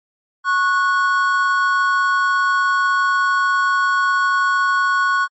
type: tone pair together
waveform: triangle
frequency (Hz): 1100 / 1468.3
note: C#6 / F#6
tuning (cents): -14 / -14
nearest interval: perfect fourth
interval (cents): 500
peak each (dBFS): -15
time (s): 0.44-5.28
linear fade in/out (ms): 50
effects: MP3 32 kbps